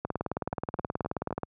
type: two click trains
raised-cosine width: 1 ms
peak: -16 / -20 dBFS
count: 27 / 4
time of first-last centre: 0.05-1.433 / 0.53-1.307 s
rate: 18.8 / 3.86 Hz
effects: high-pass 80 Hz 12 dB/octave